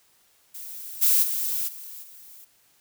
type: noise with level steps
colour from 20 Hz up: violet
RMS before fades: -38 / -19 / -27 / -40 / -47 dBFS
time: 0.54-2.45 s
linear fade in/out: 10 ms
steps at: 1.01 / 1.22 / 1.67 / 2.02 s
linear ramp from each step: 20 ms
effects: white hiss -62 dBFS RMS until 2.8 s